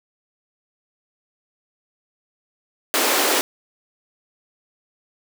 pink high-pass noise, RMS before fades -19 dBFS, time 2.94-3.41 s, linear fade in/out 0 ms, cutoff 270 Hz, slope 48 dB/octave, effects none

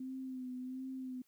sine tone with vibrato, 257.4 Hz, C4, 28 cents flat, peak -40 dBFS, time 0-1.22 s, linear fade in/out 5 ms, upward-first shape sine, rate 1.4 Hz, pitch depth 36 cents each way, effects white hiss -75 dBFS RMS until 1.27 s

